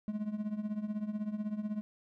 triangle tone with tremolo, 211.2 Hz, G#3, 29 cents sharp, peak -28 dBFS, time 0.08-1.81 s, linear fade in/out 0 ms, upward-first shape triangle, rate 16 Hz, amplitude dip 85%, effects none

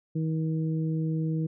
harmonic tone, 159.2 Hz, D#3, 40 cents sharp, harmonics 1 / 2 / 3, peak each -26 / -33 / -40 dBFS, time 0.15-1.47 s, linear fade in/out 10 ms, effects none

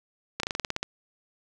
slowing click train, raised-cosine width 0.2 ms, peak -11 dBFS, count 10, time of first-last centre 0.4-0.83 s, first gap 33 ms, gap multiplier 1.09, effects none

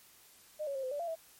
sine tone with pitch steps, 610 / 558 / 535 / 514 / 580 / 684 / 651 Hz, D#5 / C#5 / C5 / C5 / D5 / F5 / E5, -34 / +11 / +38 / -31 / -22 / -36 / -22 cents, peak -34 dBFS, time 0.59-1.157 s, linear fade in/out 20 ms, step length 81 ms, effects white hiss -60 dBFS RMS until 1.39 s + MP3 64 kbps

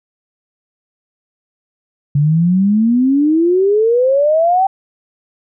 sine exponential sweep, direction up, 140.7 to 784 Hz, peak -9 dBFS, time 2.15-4.67 s, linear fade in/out 5 ms, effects none

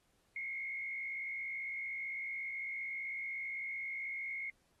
sine tone with frequency modulation, 2159 Hz, C#7, 46 cents flat, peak -38 dBFS, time 0.36-4.5 s, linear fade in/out 2 ms, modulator 57.9 Hz, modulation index 1.1, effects pink hiss -75 dBFS RMS until 4.8 s + AAC 32 kbps

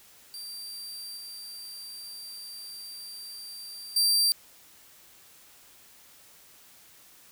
sawtooth tone with level steps, 4699 Hz, D8, in tune, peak -35 / -37 / -18 dBFS, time 0.34-4.32 s, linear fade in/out 0 ms, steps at 1.17 / 3.96 s, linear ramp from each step 5 ms, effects white hiss -55 dBFS RMS until 7.31 s

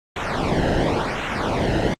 brown noise with flanger, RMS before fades -21 dBFS, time 0.16-1.94 s, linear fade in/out 2 ms, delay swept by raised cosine 0.2 to 0.88 ms, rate 0.93 Hz, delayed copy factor -0.95, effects low-pass 5000 Hz 12 dB/octave + Opus 24 kbps

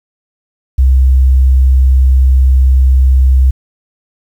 sine tone, 65.41 Hz, C2, in tune, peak -3 dBFS, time 0.78-3.51 s, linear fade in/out 10 ms, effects tanh soft clip ceiling 0 dBFS + 7-bit

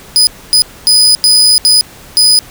35% pulse tone bursts at uneven times, 4978 Hz, D#8, in tune, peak -3 dBFS, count 6, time 0.16-0.27 / 0.53-0.62 / 0.87-1.15 / 1.24-1.58 / 1.65-1.81 / 2.17-2.39 s, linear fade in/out 0 ms, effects pink hiss -35 dBFS RMS until 2.5 s

